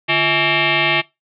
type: tone with frequency modulation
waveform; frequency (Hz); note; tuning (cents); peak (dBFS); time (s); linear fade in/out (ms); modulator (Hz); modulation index
sine; 149.5; D3; +31; -13; 0.08-1.02; 20; 495; 6.1
effects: noise-tail reverb RT60 0.2 s tail -21 dB re dry